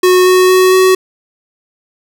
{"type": "tone with pitch steps", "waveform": "square", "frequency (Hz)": [366, 368.8, 371.5, 374.3], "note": ["F#4", "F#4", "F#4", "F#4"], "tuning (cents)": [-19, -6, 7, 20], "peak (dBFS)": -6, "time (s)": [0.03, 0.95], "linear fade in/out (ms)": 5, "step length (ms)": 230, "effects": ["8-bit"]}